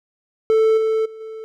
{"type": "tone with level steps", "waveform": "triangle", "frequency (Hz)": 441.3, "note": "A4", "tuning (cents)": 5, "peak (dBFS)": [-10, -14, -32, -28], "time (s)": [0.5, 1.44], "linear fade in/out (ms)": 0, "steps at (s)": [0.77, 1.05, 1.2], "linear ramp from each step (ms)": 10, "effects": []}